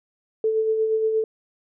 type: tone with tremolo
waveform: sine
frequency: 440 Hz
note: A4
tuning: in tune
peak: -17 dBFS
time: 0.44-1.24 s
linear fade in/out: 2 ms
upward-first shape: sine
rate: 8.5 Hz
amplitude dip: 40%
effects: none